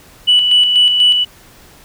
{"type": "tone with tremolo", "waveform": "sine", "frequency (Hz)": 2960, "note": "F#7", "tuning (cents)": 0, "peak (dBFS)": -5, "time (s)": [0.27, 1.25], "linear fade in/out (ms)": 20, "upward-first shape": "square", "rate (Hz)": 4.1, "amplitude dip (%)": 45, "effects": ["tanh soft clip ceiling -2 dBFS", "pink hiss -43 dBFS RMS until 1.84 s"]}